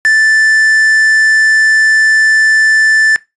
triangle tone with quantisation, 1760 Hz, A6, in tune, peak -4 dBFS, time 0.05-3.16 s, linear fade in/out 0 ms, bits 4, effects noise-tail reverb RT60 0.2 s tail -20 dB re dry + resampled to 24000 Hz

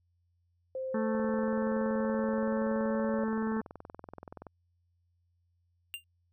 sine tone with pitch glide, 523.3 to 557.6 Hz, C5 to C#5, 0 to +10 cents, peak -33 dBFS, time 0.75-3.24 s, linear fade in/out 2 ms, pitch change +110 cents, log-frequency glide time 1.41-2.96 s
harmonic tone, 220.5 Hz, A3, 4 cents sharp, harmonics 1 / 2 / 4 / 5 / 6 / 7 / 8, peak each -30 / -36 / -42 / -44 / -46 / -47 / -48 dBFS, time 0.94-3.61 s, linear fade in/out 5 ms
click train, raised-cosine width 1 ms, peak -30 dBFS, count 71, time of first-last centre 1.15-4.468 s, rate 21.1 Hz
square tone with exponential decay, 2793 Hz, F7, 1 cent flat, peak -33 dBFS, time 5.94-6.04 s, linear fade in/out 0 ms, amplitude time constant 21 ms
effects added 87 Hz sine -70 dBFS peak until 6.32 s

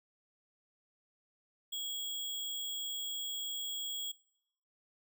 sine tone with sample-and-hold, 3324 Hz, G#7, 1 cent sharp, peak -36 dBFS, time 1.72-4.12 s, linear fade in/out 10 ms, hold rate 11025 Hz, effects noise-tail reverb RT60 0.8 s tail -23 dB re dry

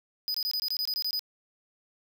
square tone bursts, 4978 Hz, D#8, in tune, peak -28 dBFS, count 11, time 0.28-1.193 s, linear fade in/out 0 ms, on 63 ms, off 22 ms, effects none

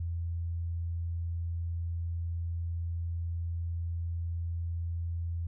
sine tone, 84.5 Hz, E2, 43 cents sharp, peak -31 dBFS, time 0-5.47 s, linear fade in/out 5 ms, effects none

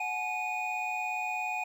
triangle tone cluster, 736 / 853 / 2471 Hz, F#5 / G#5 / D#7, -9 / +46 / -13 cents, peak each -34 / -35 / -32 dBFS, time 0-1.64 s, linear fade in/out 5 ms, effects none

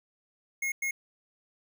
square tone bursts at uneven times, 2160 Hz, C#7, 45 cents flat, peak -29 dBFS, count 2, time 0.62-0.72 / 0.82-0.91 s, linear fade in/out 5 ms, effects none

